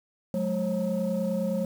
sine tone cluster, 183.9 / 213.6 / 540 Hz, F#3 / G#3 / C#5, -10 / +49 / -45 cents, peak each -28 dBFS, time 0.34-1.65 s, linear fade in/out 2 ms, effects tanh soft clip ceiling -20 dBFS + 8-bit

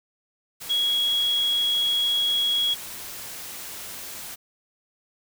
sine tone in noise, 3322 Hz, G#7, in tune, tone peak -20 dBFS, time 0.69-2.75 s, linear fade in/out 20 ms, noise white, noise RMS -37 dBFS, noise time 0.6-4.36 s, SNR +14 dB, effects none

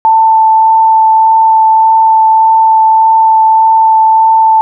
sine tone with vibrato, 886 Hz, A5, 12 cents sharp, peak -3 dBFS, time 0.05-4.61 s, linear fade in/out 0 ms, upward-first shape sine, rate 1.7 Hz, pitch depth 8 cents each way, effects none

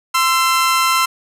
sawtooth tone pair together, 1040 / 1339.2 Hz, C6 / E6, -11 / +27 cents, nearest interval major third, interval 438 cents, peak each -12 dBFS, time 0.14-1.06 s, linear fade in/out 10 ms, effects resampled to 32000 Hz + 7-bit

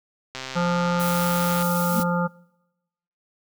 click train, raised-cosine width 0.2 ms, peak -15 dBFS, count 168, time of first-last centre 0.35-1.625 s, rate 131 Hz
harmonic tone, 174.61 Hz, F3, in tune, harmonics 1 / 3 / 5 / 7 / 8, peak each -22 / -27 / -29 / -30 / -31 dBFS, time 0.55-2.28 s, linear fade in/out 20 ms
blue noise, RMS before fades -31 dBFS, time 0.99-2.04 s, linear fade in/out 20 ms
sine tone with exponential growth, 220 Hz, A3, in tune, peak -17 dBFS, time 1.86-2 s, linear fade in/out 2 ms, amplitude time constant 30 ms
effects noise-tail reverb RT60 1.0 s tail -25 dB re dry

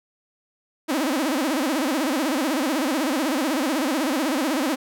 sawtooth tone with vibrato, 286.9 Hz, D4, 40 cents flat, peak -17 dBFS, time 0.88-4.76 s, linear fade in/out 20 ms, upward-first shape sine, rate 16 Hz, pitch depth 230 cents each way, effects none

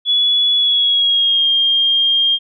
sine tone with pitch glide, 3400 to 3215 Hz, G#7 to G7, +40 to +43 cents, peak -11 dBFS, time 0.05-2.39 s, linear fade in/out 50 ms, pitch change -97 cents, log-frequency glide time 0.56-1.49 s, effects none

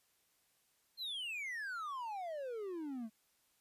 triangle exponential sweep, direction down, 4256 to 212.1 Hz, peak -38 dBFS, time 0.97-3.1 s, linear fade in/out 50 ms, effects white hiss -75 dBFS RMS until 3.6 s + resampled to 32000 Hz

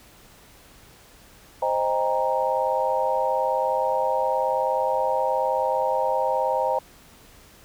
sine chord, C minor seventh, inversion none, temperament equal with one note detuned, 523.3 / 622.3 / 802.8 / 932.3 Hz, C5 / Eb5 / G5 / Bb5, 0 / 0 / +41 / 0 cents, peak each -25 / -27 / -27 / -25 dBFS, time 1.62-6.79 s, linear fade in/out 5 ms, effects pink hiss -51 dBFS RMS until 7.64 s

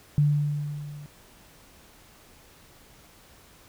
sine tone with level ramp, 146.83 Hz, D3, in tune, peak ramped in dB -16 to -39 dBFS, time 0.18-1.06 s, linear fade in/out 0 ms, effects pink hiss -54 dBFS RMS until 3.68 s

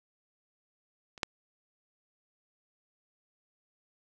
clicks, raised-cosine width 0.2 ms, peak -30 / -11 dBFS, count 2, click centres 1.178 / 1.232 s, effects none

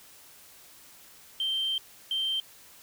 sine tone bursts at uneven times, 3136 Hz, G7, in tune, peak -25 dBFS, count 2, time 1.4-1.78 / 2.11-2.4 s, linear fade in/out 2 ms, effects tanh soft clip ceiling -23 dBFS + white hiss -53 dBFS RMS until 2.82 s

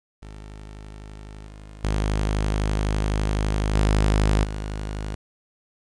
sawtooth tone with level steps, 51.91 Hz, G#1, in tune, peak -34 / -36 / -17 / -13 / -24 dBFS, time 0.22-5.15 s, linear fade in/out 5 ms, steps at 1.47 / 1.84 / 3.74 / 4.44 s, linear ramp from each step 5 ms, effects resampled to 22050 Hz + 9-bit

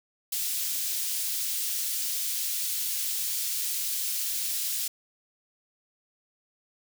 white high-pass noise, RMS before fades -30 dBFS, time 0.32-4.88 s, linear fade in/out 5 ms, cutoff 3600 Hz, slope 12 dB/octave, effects none

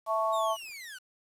sine chord, A major, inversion second, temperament equal, 659.3 / 880 / 1108.7 Hz, E5 / A5 / C#6, 0 / 0 / 0 cents, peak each -29 / -33 / -29 dBFS, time 0.06-0.57 s, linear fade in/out 50 ms
sawtooth linear sweep, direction down, 3802 to 1422 Hz, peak -38 dBFS, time 0.32-0.99 s, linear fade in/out 20 ms
effects resampled to 32000 Hz + 9-bit

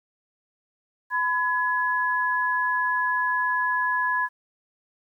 sine tone pair together, 1003.7 / 1687 Hz, B5 / G#6, +28 / +27 cents, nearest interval major sixth, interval 899 cents, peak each -24 dBFS, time 1.1-4.29 s, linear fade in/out 50 ms, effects 10-bit

